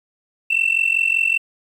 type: tone with amplitude modulation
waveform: sine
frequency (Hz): 2687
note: E7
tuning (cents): +33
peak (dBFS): -10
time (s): 0.5-1.38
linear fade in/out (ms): 10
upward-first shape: sine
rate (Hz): 45.2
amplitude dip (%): 90
effects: tanh soft clip ceiling -10 dBFS + 8-bit